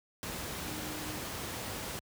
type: tone in noise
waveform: sine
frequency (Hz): 306.2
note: D#4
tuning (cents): -28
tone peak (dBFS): -43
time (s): 0.68-1.18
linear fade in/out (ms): 0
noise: pink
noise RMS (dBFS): -39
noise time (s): 0.23-1.99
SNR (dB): -7
effects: high-pass 60 Hz 12 dB/octave